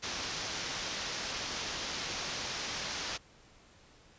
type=low-pass noise; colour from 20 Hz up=white; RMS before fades=-38 dBFS; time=0.02-3.18 s; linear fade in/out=20 ms; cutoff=6400 Hz; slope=48 dB/octave; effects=pink hiss -60 dBFS RMS until 4.18 s + resampled to 16000 Hz